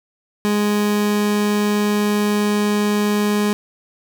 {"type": "tone", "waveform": "30% pulse", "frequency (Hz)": 207.7, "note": "G#3", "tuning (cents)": 0, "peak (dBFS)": -13, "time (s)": [0.45, 3.53], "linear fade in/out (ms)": 0, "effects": []}